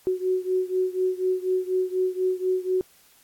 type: beating tone pair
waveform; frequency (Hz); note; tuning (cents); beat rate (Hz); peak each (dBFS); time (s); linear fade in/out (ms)
sine; 369.3 / 373.4; F#4 / F#4; -3 / +16; 4.1; -24 / -26; 0.07-2.81; 0
effects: white hiss -57 dBFS RMS until 3.23 s + AAC 64 kbps